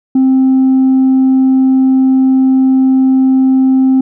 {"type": "tone with tanh clipping", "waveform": "triangle", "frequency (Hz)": 262.8, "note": "C4", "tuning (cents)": 8, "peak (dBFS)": -6, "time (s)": [0.15, 4.01], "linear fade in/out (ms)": 5, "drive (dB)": 6, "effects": []}